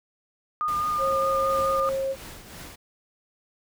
sine tone with vibrato, 1217 Hz, D#6, 39 cents flat, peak -23 dBFS, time 0.61-1.89 s, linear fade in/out 0 ms, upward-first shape sine, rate 4.8 Hz, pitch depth 16 cents each way
pink noise, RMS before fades -40 dBFS, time 0.68-1.8 s, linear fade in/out 2 ms
sine tone, 538 Hz, C5, 48 cents sharp, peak -24 dBFS, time 0.98-2.16 s, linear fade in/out 50 ms
pink noise with tremolo, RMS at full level -40 dBFS, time 1.49-2.76 s, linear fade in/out 10 ms, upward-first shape triangle, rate 2.9 Hz, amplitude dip 60%
effects none

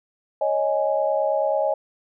sine chord, C# suspended second, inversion none, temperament just, 554.4 / 623.7 / 831.5 Hz, C#5 / D#5 / G#5, 0 / +4 / +2 cents, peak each -23 / -22 / -26 dBFS, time 0.41-1.74 s, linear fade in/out 5 ms, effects none

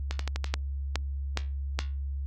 two click trains, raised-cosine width 0.2 ms, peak -10 / -15 dBFS, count 4 / 5, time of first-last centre 0.54-1.79 / 0.11-0.443 s, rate 2.4 / 12 Hz, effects added 69 Hz sine -30 dBFS peak until 2.26 s + Opus 48 kbps

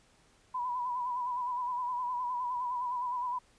sine tone with vibrato, 987.8 Hz, B5, in tune, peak -31 dBFS, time 0.54-3.39 s, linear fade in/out 10 ms, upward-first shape sine, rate 9.7 Hz, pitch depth 53 cents each way, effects pink hiss -65 dBFS RMS until 3.58 s + resampled to 22050 Hz

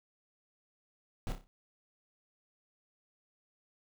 brown noise with echo, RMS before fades -34 dBFS, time 1.27-1.32 s, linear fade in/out 0 ms, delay 30 ms, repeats 5, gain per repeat -7 dB, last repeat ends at 1.47 s, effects none

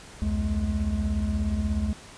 triangle tone cluster, 65.3 / 82 / 211.6 Hz, C2 / E2 / G#3, -3 / -9 / +33 cents, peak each -26 dBFS, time 0.22-1.93 s, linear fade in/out 0 ms, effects pink hiss -46 dBFS RMS until 2.17 s + resampled to 22050 Hz

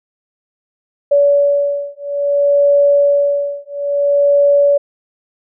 sine beating tone pair, 570 / 570.59 Hz, C#5 / C#5, +48 / +50 cents, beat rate 0.59 Hz, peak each -13 dBFS, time 1.11-4.78 s, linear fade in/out 10 ms, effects none

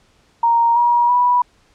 sine tone with pitch steps, 932.3 / 955.7 / 979.8 Hz, A#5 / A#5 / B5, 0 / +43 / -14 cents, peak -11 dBFS, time 0.43-1.42 s, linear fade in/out 5 ms, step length 330 ms, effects pink hiss -56 dBFS RMS until 1.74 s + low-pass 7000 Hz 12 dB/octave

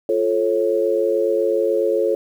sine chord, F augmented, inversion none, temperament just, 349.2 / 436.5 / 545.7 Hz, F4 / A4 / C#5, 0 / -14 / -27 cents, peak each -22 / -19 / -20 dBFS, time 0.09-2.15 s, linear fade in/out 2 ms, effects 8-bit

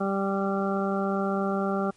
harmonic tone, 196 Hz, G3, in tune, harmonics 1 / 2 / 3 / 4 / 6 / 7, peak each -27 / -30 / -32 / -33 / -35 / -35 dBFS, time 0-1.91 s, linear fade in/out 10 ms, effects pink hiss -60 dBFS RMS until 1.96 s + MP3 48 kbps

